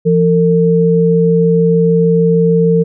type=tone pair together; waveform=sine; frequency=169.8 / 453.3 Hz; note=F3 / A#4; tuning=-48 / -48 cents; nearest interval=octave + perfect fourth; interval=1700 cents; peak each=-10 dBFS; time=0.05-2.84 s; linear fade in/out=20 ms; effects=none